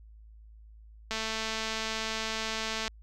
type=click train; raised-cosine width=0.2 ms; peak=-16 dBFS; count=392; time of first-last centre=1.11-2.879 s; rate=221 Hz; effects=added 54 Hz sine -49 dBFS peak until 3.02 s